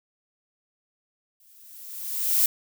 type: noise with exponential growth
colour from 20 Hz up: violet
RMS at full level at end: -18 dBFS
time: 1.4-2.46 s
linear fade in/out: 2 ms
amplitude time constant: 230 ms
effects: none